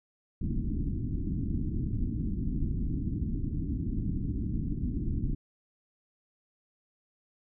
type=low-pass noise; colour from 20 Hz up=pink; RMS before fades=-31 dBFS; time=0.41-5.35 s; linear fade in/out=5 ms; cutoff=310 Hz; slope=48 dB/octave; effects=none